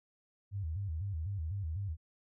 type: tone with vibrato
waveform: sine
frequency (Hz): 88.9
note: F2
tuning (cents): +31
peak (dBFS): -34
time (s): 0.51-1.97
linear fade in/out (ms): 50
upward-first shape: square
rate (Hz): 4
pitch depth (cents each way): 200
effects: none